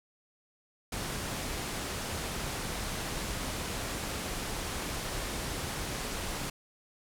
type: low-pass noise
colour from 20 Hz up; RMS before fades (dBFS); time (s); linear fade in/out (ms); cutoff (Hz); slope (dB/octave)
pink; -36; 0.92-6.5; 5; 12000; 24
effects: none